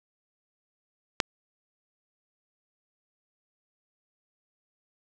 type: click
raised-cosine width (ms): 0.2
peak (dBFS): -4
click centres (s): 1.202
effects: none